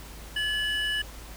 triangle tone pair together, 1711 / 2954 Hz, A6 / F#7, -49 / -3 cents, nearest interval major sixth, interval 946 cents, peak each -27 dBFS, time 0.36-1.02 s, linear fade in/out 5 ms, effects added 53 Hz sine -42 dBFS peak until 1.36 s + pink hiss -46 dBFS RMS until 1.36 s

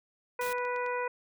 harmonic tone, 492.2 Hz, B4, 6 cents flat, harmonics 1 / 2 / 3 / 4 / 5, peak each -33 / -34 / -39 / -41 / -42 dBFS, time 0.39-1.08 s, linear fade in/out 5 ms
white noise, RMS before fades -42 dBFS, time 0.41-0.53 s, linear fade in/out 2 ms
clicks, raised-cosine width 0.2 ms, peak -33 dBFS, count 5, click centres 0.464 / 0.583 / 0.651 / 0.762 / 0.863 s
effects none

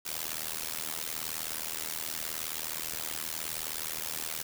white noise with amplitude modulation, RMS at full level -32 dBFS, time 0.05-4.43 s, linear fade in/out 10 ms, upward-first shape sine, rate 79.1 Hz, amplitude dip 100%, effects none

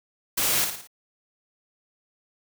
white noise with echo, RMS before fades -24 dBFS, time 0.37-0.65 s, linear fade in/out 10 ms, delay 56 ms, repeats 4, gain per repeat -6 dB, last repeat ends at 0.874 s, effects none

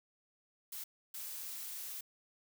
blue noise bursts at uneven times, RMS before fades -44 dBFS, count 2, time 0.72-0.84 / 1.14-2.01 s, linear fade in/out 5 ms, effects none

